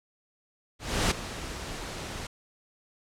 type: noise with ADSR envelope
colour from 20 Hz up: pink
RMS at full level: -23 dBFS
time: 0.79-2.27 s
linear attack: 320 ms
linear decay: 10 ms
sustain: -14 dB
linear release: 5 ms
effects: low-pass 8000 Hz 12 dB/octave